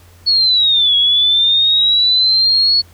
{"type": "linear two-way sweep", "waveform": "sine", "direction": "down then up", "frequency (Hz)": [4400, 3322, 4400], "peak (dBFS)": -9, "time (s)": [0.26, 2.82], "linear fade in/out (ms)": 20, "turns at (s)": 0.96, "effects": ["added 87 Hz sine -42 dBFS peak until 2.93 s", "pink hiss -48 dBFS RMS until 2.93 s"]}